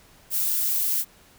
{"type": "noise", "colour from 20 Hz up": "violet", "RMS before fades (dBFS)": -24, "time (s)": [0.3, 1.05], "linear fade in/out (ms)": 50, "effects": ["pink hiss -54 dBFS RMS until 1.38 s"]}